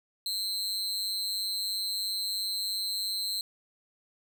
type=tone with amplitude modulation; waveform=40% pulse; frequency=4100 Hz; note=C8; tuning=36 cents flat; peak=-25 dBFS; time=0.26-3.41 s; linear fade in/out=2 ms; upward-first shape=sine; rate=197 Hz; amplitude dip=80%; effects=none